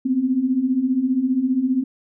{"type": "beating tone pair", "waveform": "sine", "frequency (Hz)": [246.9, 261.9], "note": ["B3", "C4"], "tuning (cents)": [0, 2], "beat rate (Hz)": 15, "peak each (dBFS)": [-23, -18], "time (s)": [0.05, 1.84], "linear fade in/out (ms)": 10, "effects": []}